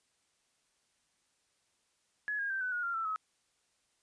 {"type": "tone with pitch steps", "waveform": "sine", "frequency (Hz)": [1693, 1626.9, 1563.3, 1502.2, 1443.5, 1387.1, 1332.9, 1280.8], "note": ["G#6", "G#6", "G6", "F#6", "F#6", "F6", "E6", "D#6"], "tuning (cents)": [33, -36, -5, 26, -43, -12, 19, 50], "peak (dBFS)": -32, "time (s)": [2.28, 3.16], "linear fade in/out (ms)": 0, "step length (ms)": 110, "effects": ["white hiss -75 dBFS RMS until 4.02 s", "resampled to 22050 Hz"]}